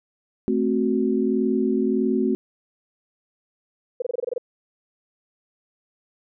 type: chord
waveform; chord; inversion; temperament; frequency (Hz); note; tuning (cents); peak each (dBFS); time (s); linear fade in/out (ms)
sine; F# diminished; first; equal; 220 / 261.6 / 370; A3 / C4 / F#4; 0 / 0 / 0; -23; 0.48-2.35; 0
type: tone bursts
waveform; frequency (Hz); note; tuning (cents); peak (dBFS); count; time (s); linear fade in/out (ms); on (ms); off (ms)
sine; 490; B4; -14; -21; 9; 4-4.381; 5; 21; 24
effects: none